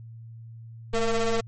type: ring-modulated tone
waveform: 35% pulse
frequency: 226 Hz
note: A3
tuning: 47 cents sharp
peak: -17 dBFS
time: 0.93-1.41 s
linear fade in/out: 10 ms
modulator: 234 Hz
effects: added 114 Hz sine -40 dBFS peak until 1.47 s + MP3 32 kbps